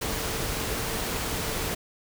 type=tone in noise; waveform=sine; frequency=449.2 Hz; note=A4; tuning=36 cents sharp; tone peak=-40 dBFS; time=0.01-1.75 s; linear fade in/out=10 ms; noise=pink; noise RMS=-30 dBFS; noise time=0.01-1.75 s; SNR=-13 dB; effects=none